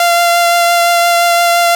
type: tone with vibrato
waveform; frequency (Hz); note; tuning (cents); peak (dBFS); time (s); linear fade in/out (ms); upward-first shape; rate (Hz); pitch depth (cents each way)
sawtooth; 690; F5; -21; -4; 0-1.75; 2; triangle; 5.8; 13
effects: 7-bit